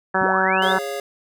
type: harmonic tone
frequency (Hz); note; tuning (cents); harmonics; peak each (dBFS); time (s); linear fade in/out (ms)
189.2; F#3; +39; 1 / 2 / 3 / 4 / 5 / 6 / 7 / 8 / 9; -28 / -26 / -26 / -24 / -24 / -29 / -26 / -25 / -24; 0.14-0.79; 10
type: linear sweep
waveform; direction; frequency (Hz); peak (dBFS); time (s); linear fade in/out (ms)
sine; up; 97.8 to 3743; -25; 0.21-0.73; 5
type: chord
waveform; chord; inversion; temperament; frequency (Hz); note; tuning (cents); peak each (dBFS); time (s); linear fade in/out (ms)
square; Db major; second; equal with one note detuned; 411 / 554.4 / 698.5; Ab4 / Db5 / F5; -18 / 0 / 0; -30 / -30 / -33; 0.62-1; 2
effects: none